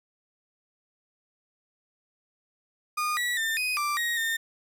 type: tone with pitch steps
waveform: 35% pulse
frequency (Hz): 1222 / 1940 / 1797 / 2500 / 1177 / 1883 / 1819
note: D#6 / B6 / A6 / D#7 / D6 / A#6 / A#6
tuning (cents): -32 / -31 / +36 / +8 / +3 / +17 / -43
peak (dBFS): -24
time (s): 2.97-4.37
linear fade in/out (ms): 10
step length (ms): 200
effects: none